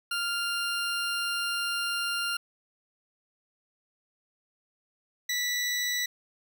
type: tone pair in turn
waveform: 20% pulse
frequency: 1396.9 / 1962.4 Hz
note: F6 / B6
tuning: 0 / -12 cents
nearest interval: tritone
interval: 588 cents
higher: second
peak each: -23 / -22 dBFS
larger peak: second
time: 0.11-2.37 / 5.29-6.06 s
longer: first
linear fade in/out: 5 ms
effects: none